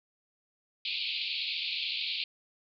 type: band-pass noise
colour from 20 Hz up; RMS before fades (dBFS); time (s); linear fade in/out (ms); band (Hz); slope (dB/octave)
white; -34; 0.85-2.24; 2; 2300 to 4500; 96
effects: none